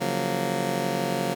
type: chord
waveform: 15% pulse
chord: Gb major seventh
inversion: second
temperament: just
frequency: 138.75 / 173.43 / 185 / 231.2 Hz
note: Db3 / F3 / Gb3 / Bb3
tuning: +2 / -12 / 0 / -14 cents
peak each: -25 / -26 / -24 / -24 dBFS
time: 0-1.35 s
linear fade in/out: 20 ms
effects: none